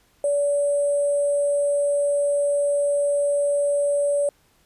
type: tone with sample-and-hold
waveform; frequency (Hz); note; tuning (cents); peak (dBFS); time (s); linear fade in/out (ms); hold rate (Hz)
sine; 574; D5; -40; -18; 0.24-4.29; 2; 8820
effects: pink hiss -61 dBFS RMS until 4.65 s + resampled to 32000 Hz